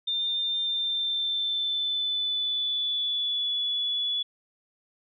sine tone with pitch glide, 3603 to 3419 Hz, A7 to G#7, +40 to +50 cents, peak -25 dBFS, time 0.07-4.23 s, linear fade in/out 10 ms, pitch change -90 cents, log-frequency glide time 0.56-3.52 s, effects none

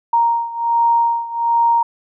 sine beating tone pair, 932.3 / 933.6 Hz, A#5 / A#5, 0 / +2 cents, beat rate 1.3 Hz, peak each -15 / -18 dBFS, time 0.13-1.83 s, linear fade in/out 5 ms, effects none

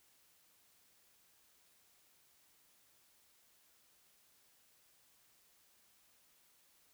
silence, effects white hiss -70 dBFS RMS until 6.93 s

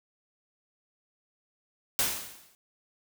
white noise with exponential decay, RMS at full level -24 dBFS, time 1.99-2.55 s, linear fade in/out 0 ms, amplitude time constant 120 ms, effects none

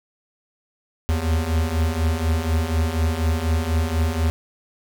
square beating tone pair, 77.78 / 81.88 Hz, D#2 / E2, 0 / -11 cents, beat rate 4.1 Hz, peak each -25 / -21 dBFS, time 1.09-4.3 s, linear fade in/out 0 ms, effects none

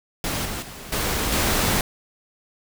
pink noise with level steps, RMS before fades -26 / -30 / -38 / -24 / -21 dBFS, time 0.24-1.81 s, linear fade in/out 2 ms, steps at 0.45 / 0.62 / 0.92 / 1.32 s, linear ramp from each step 5 ms, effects none

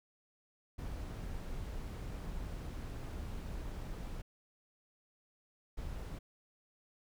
brown noise bursts at uneven times, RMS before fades -42 dBFS, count 2, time 0.78-4.22 / 5.77-6.19 s, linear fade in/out 10 ms, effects none

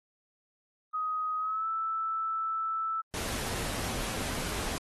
sine tone with pitch glide, 1256 to 1318.4 Hz, D#6 to E6, +16 to 0 cents, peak -29 dBFS, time 0.93-3.02 s, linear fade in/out 20 ms, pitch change +84 cents, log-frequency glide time 1.38-1.67 s
pink noise, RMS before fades -35 dBFS, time 3.14-4.78 s, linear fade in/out 0 ms
effects AAC 32 kbps

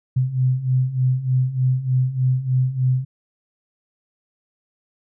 sine beating tone pair, 126.6 / 129.9 Hz, B2 / C3, +43 / -12 cents, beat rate 3.3 Hz, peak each -22 / -18 dBFS, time 0.16-3.05 s, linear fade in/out 10 ms, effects none

